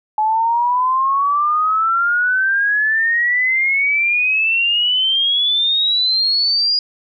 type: exponential sweep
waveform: sine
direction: up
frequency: 852 to 4890 Hz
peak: -13 dBFS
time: 0.18-6.79 s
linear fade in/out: 2 ms
effects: none